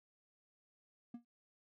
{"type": "tone with exponential decay", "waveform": "triangle", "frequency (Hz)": 237.7, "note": "A#3", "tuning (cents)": 34, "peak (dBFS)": -39, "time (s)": [1.14, 1.25], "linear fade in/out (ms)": 5, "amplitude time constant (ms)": 22, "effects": []}